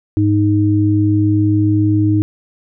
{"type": "tone pair together", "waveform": "sine", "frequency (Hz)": [103.83, 311.1], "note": ["G#2", "D#4"], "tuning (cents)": [0, 0], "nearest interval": "octave + perfect fifth", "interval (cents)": 1900, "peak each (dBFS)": -13, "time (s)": [0.17, 2.22], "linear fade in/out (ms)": 0, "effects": []}